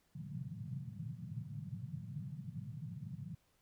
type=band-pass noise; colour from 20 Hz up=pink; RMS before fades=-45 dBFS; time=0.15-3.35 s; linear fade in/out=10 ms; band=110 to 180 Hz; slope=48 dB/octave; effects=pink hiss -75 dBFS RMS until 3.61 s